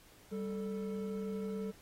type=tone pair together; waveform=triangle; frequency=196 / 440 Hz; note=G3 / A4; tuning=0 / 0 cents; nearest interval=octave + major second; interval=1400 cents; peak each=-36 / -38 dBFS; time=0.31-1.72 s; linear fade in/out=20 ms; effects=pink hiss -61 dBFS RMS until 1.81 s + AAC 48 kbps